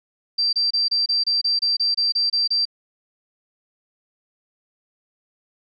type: tone bursts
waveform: sine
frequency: 4699 Hz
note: D8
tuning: in tune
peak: -17 dBFS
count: 13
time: 0.38-2.654 s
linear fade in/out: 10 ms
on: 150 ms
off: 27 ms
effects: none